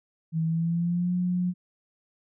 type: tone with pitch glide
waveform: sine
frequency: 161.7 to 179.42 Hz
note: E3 to F3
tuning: -33 to +47 cents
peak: -23 dBFS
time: 0.32-1.54 s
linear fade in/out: 50 ms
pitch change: +180 cents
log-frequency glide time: 0.45-1.13 s
effects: none